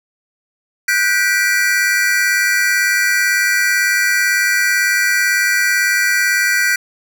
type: chord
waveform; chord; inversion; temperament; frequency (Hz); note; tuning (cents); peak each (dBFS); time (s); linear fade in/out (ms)
square; G major seventh; third; just; 1470 / 1568 / 1960 / 2352; F#6 / G6 / B6 / D7; -12 / 0 / -14 / +2; -20 / -19 / -17 / -22; 0.88-6.76; 5
effects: none